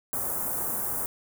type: band-stop noise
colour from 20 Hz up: white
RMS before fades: -30 dBFS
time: 0.13-1.06 s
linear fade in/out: 0 ms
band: 1300 to 9100 Hz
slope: 24 dB/octave
effects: none